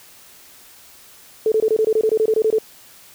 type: tone bursts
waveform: sine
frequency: 437.9 Hz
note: A4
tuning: 8 cents flat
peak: -13 dBFS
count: 14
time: 1.46-2.585 s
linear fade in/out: 2 ms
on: 59 ms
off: 23 ms
effects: white hiss -46 dBFS RMS until 3.14 s